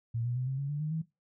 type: tone with pitch steps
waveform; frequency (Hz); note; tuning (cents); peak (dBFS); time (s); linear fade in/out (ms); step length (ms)
sine; 116.1 / 121.59 / 127.34 / 133.36 / 139.67 / 146.28 / 153.19 / 160.44; A#2 / B2 / C3 / C3 / C#3 / D3 / D#3 / E3; -7 / -27 / -47 / +33 / +13 / -7 / -27 / -47; -30; 0.14-1.02; 10; 110
effects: noise-tail reverb RT60 0.2 s tail -17 dB re dry